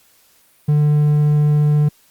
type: tone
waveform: triangle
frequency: 148.8 Hz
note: D3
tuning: 23 cents sharp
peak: -9 dBFS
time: 0.68-1.89 s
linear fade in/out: 10 ms
effects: white hiss -54 dBFS RMS until 2.1 s + Opus 48 kbps